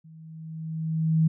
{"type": "tone with level ramp", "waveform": "sine", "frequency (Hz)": 160, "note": "D#3", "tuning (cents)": 49, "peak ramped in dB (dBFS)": [-46, -16], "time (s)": [0.04, 1.28], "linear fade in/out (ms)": 10, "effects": []}